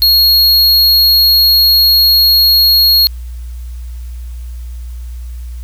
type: tone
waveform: square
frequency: 4300 Hz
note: C8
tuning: 47 cents sharp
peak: -6 dBFS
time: 0.02-3.07 s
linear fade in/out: 0 ms
effects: added 60 Hz sine -22 dBFS peak until 5.63 s + white hiss -46 dBFS RMS until 5.63 s